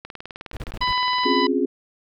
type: click train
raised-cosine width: 0.3 ms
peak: -19 dBFS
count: 24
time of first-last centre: 0.05-1.236 s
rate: 19.4 Hz
type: noise bursts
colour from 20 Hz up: brown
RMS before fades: -31 dBFS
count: 6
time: 0.53-0.915 s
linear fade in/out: 2 ms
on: 40 ms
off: 29 ms
type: harmonic tone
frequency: 997 Hz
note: B5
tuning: 16 cents sharp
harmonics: 1 / 2 / 3 / 4 / 5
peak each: -21 / -27 / -29 / -29 / -31 dBFS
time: 0.81-1.47 s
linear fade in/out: 5 ms
type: chord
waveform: sine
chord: Db major seventh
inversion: third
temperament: equal with one note detuned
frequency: 261.6 / 277.2 / 355.1 / 415.3 Hz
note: C4 / Db4 / F4 / Ab4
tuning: 0 / 0 / +29 / 0 cents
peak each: -24 dBFS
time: 1.25-1.66 s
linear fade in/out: 10 ms
effects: none

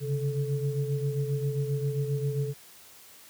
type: tone cluster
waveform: sine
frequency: 136.1 / 143.6 / 435.3 Hz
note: C#3 / D3 / A4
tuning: -31 / -39 / -19 cents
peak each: -28 / -33 / -33 dBFS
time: 0-2.54 s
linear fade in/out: 50 ms
effects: white hiss -52 dBFS RMS until 3.29 s + high-pass 60 Hz 12 dB/octave

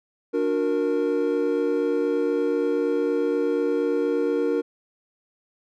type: chord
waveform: triangle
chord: D augmented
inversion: none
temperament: equal with one note detuned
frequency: 293.7 / 362.2 / 466.2 Hz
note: D4 / F#4 / A#4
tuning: 0 / -37 / 0 cents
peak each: -24 / -25 / -21 dBFS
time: 0.33-4.62 s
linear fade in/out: 20 ms
effects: none

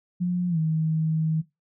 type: tone with pitch glide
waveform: sine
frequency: 178.1 to 158.67 Hz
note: F3 to D#3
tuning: +34 to +34 cents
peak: -21 dBFS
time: 0.2-1.42 s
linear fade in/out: 20 ms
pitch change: -200 cents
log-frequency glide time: 0.49-0.58 s
effects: noise-tail reverb RT60 0.2 s tail -18 dB re dry

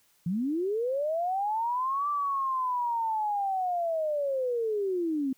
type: linear two-way sweep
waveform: sine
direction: up then down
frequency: 160.1 to 1174.7 to 256.4 Hz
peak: -26 dBFS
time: 0.26-5.33 s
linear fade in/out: 5 ms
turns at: 2.09 s
effects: white hiss -66 dBFS RMS until 5.37 s

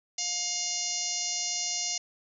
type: harmonic tone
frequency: 709 Hz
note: F5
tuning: 26 cents sharp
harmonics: 1 / 3 / 4 / 5 / 6 / 7 / 8 / 9 / 10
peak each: -45 / -42 / -40 / -44 / -39 / -37 / -34 / -34 / -39 dBFS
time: 0.18-1.98 s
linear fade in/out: 5 ms
effects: none

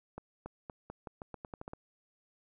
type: accelerating click train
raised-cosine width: 1 ms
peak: -28 dBFS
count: 12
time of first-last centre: 0.18-1.734 s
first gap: 280 ms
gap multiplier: 0.85
effects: none

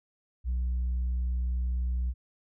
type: tone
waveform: sine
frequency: 61.74 Hz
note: B1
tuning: in tune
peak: -24 dBFS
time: 0.44-2.14 s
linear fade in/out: 50 ms
effects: tanh soft clip ceiling -25 dBFS

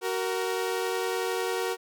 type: tone pair together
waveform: sawtooth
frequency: 375.1 / 466.1 Hz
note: F#4 / A#4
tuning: +24 / 0 cents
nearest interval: major third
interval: 376 cents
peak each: -26 dBFS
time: 0.01-1.77 s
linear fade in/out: 50 ms
effects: none

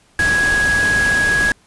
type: tone in noise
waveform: sine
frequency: 1661.2 Hz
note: G#6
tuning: in tune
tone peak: -13 dBFS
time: 0.19-1.52 s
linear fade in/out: 2 ms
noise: pink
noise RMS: -23 dBFS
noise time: 0.19-1.52 s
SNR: +7 dB
effects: pink hiss -54 dBFS RMS until 1.66 s + resampled to 24000 Hz

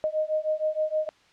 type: beating tone pair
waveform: sine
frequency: 617 / 623.4 Hz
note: D#5 / D#5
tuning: -15 / +3 cents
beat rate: 6.4 Hz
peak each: -27 dBFS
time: 0.04-1.09 s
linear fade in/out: 0 ms
effects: white hiss -59 dBFS RMS until 1.32 s + low-pass 4000 Hz 12 dB/octave

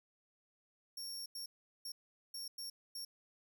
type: tone bursts at uneven times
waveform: sawtooth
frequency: 5510 Hz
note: F8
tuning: 24 cents flat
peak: -40 dBFS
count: 6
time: 0.97-1.26 / 1.35-1.46 / 1.85-1.92 / 2.34-2.48 / 2.58-2.7 / 2.95-3.05 s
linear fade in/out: 5 ms
effects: none

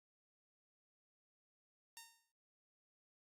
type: tone with exponential decay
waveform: 5% pulse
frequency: 918 Hz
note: A#5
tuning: 27 cents flat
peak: -38 dBFS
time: 1.97-2.32 s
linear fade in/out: 0 ms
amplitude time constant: 76 ms
effects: noise-tail reverb RT60 0.6 s tail -23 dB re dry + Opus 48 kbps

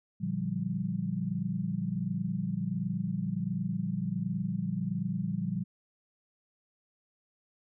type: chord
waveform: sine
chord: G minor seventh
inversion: first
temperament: equal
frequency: 116.54 / 146.83 / 174.61 / 196 Hz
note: Bb2 / D3 / F3 / G3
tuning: 0 / 0 / 0 / 0 cents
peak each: -38 / -38 / -33 / -34 dBFS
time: 0.2-5.64 s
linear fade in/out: 20 ms
effects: none

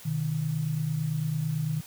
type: tone pair together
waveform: sine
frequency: 126.58 / 155.56 Hz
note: B2 / D#3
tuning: +43 / 0 cents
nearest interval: major third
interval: 357 cents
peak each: -32 / -27 dBFS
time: 0.05-1.81 s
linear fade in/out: 10 ms
effects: white hiss -48 dBFS RMS until 1.86 s

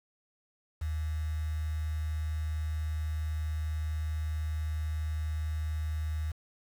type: tone with quantisation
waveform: sine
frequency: 77.78 Hz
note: D#2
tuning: in tune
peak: -30 dBFS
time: 0.81-6.32 s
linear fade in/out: 10 ms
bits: 8
effects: none

